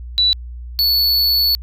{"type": "tone pair in turn", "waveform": ["sine", "square"], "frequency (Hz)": [3951, 4435], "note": ["B7", "C#8"], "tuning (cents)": [0, 0], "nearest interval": "major second", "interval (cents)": 200, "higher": "second", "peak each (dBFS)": [-11, -13], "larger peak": "first", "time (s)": [[0.18, 0.33], [0.79, 1.55]], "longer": "second", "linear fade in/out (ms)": 0, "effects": ["added 60 Hz sine -28 dBFS peak until 1.62 s"]}